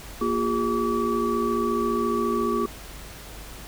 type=tone cluster; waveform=sine; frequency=235.8 / 353.4 / 407.8 / 1146 Hz; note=A#3 / F4 / G#4 / D6; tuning=+20 / +21 / -32 / -43 cents; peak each=-27 dBFS; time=0.21-2.66 s; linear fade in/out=5 ms; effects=added 50 Hz sine -42 dBFS peak until 3.67 s + pink hiss -42 dBFS RMS until 3.67 s